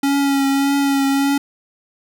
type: tone with vibrato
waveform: square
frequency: 277.2 Hz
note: C#4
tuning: in tune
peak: -15 dBFS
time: 0.03-1.38 s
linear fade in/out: 5 ms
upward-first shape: triangle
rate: 1.7 Hz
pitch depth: 25 cents each way
effects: none